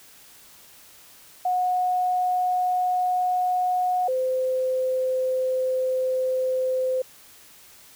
sine tone pair in turn, 729 / 515.5 Hz, F#5 / C5, -26 / -26 cents, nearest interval tritone, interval 600 cents, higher first, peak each -20 / -21 dBFS, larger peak first, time 1.45-4.08 / 4.08-7.02 s, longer second, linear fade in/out 5 ms, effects white hiss -50 dBFS RMS until 7.95 s

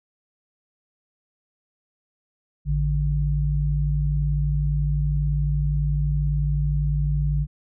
sine tone pair together, 54.96 / 146.83 Hz, A1 / D3, -1 / 0 cents, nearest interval octave + perfect fourth, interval 1701 cents, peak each -22 dBFS, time 2.65-7.47 s, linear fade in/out 50 ms, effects none

